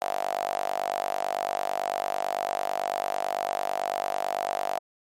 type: tone with high-pass filter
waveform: sawtooth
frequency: 49 Hz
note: G1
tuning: in tune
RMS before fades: -29 dBFS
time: 0.01-4.79 s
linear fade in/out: 10 ms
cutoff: 700 Hz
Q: 8.6
effects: MP3 64 kbps